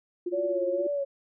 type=tone with tremolo; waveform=sine; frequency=353.1 Hz; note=F4; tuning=19 cents sharp; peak=-26 dBFS; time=0.26-0.87 s; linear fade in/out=5 ms; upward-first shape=sine; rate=17 Hz; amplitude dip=85%
type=tone with vibrato; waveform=sine; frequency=560 Hz; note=C#5; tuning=18 cents sharp; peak=-26 dBFS; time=0.32-1.05 s; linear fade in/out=20 ms; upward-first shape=sine; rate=2.2 Hz; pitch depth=55 cents each way
effects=none